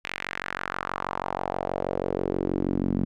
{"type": "tone with band-pass filter sweep", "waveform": "sawtooth", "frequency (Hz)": 46.25, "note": "F#1", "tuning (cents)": 0, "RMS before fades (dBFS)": -29, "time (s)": [0.04, 3.05], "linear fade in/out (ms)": 10, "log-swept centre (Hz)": [2400, 220], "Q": 2.4, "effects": []}